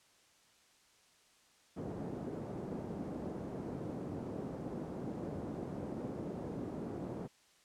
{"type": "band-pass noise", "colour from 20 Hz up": "pink", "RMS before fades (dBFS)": -42, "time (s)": [1.76, 7.28], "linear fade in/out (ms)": 20, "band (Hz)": [160, 450], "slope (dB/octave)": 12, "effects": ["white hiss -67 dBFS RMS until 7.64 s", "low-pass 8000 Hz 12 dB/octave"]}